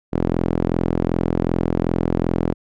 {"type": "tone with band-pass filter", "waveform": "sawtooth", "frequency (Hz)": 42.63, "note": "F1", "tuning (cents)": -41, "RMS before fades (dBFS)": -20, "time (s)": [0.12, 2.54], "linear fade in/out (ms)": 20, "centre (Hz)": 310, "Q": 0.97, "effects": []}